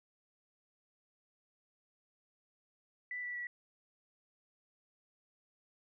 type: tone with pitch steps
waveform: sine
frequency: 1980 / 1960.7 / 1941.5 Hz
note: B6 / B6 / B6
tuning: +4 / -13 / -30 cents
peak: -38 dBFS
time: 3.11-3.47 s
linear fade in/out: 2 ms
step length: 120 ms
effects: none